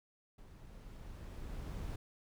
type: noise with level ramp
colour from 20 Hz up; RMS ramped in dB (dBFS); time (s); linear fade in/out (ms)
brown; -55 to -41; 0.38-1.96; 5
effects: none